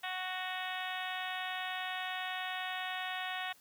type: harmonic tone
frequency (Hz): 370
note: F#4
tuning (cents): 0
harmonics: 2 / 3 / 4 / 5 / 6 / 7 / 8 / 9 / 10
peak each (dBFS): -41 / -46 / -45 / -42 / -48 / -46 / -47 / -48 / -48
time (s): 0.03-3.53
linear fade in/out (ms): 10
effects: white hiss -63 dBFS RMS until 3.6 s